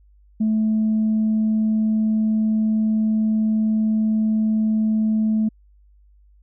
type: tone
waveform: sine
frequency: 217.8 Hz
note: A3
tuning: 17 cents flat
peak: -15 dBFS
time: 0.4-5.49 s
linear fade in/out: 10 ms
effects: tanh soft clip ceiling -13 dBFS + added 50 Hz sine -50 dBFS peak until 6.42 s